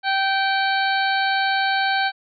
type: harmonic tone with a mistuned harmonic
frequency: 778 Hz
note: G5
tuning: 13 cents flat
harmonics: 1 / 2 / 3 / 4 / 5 / 6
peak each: -21 / -22 / -29 / -31 / -30 / -30 dBFS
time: 0.03-2.12 s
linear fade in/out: 50 ms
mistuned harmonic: 6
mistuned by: -95 cents
effects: none